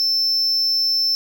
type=tone; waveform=triangle; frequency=5320 Hz; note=E8; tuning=15 cents sharp; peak=-15 dBFS; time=0-1.15 s; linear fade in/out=0 ms; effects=none